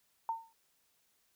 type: tone with exponential decay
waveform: sine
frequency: 907 Hz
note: A#5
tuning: 48 cents flat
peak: -29 dBFS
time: 0.29-0.53 s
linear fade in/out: 1 ms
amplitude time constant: 51 ms
effects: white hiss -74 dBFS RMS until 1.35 s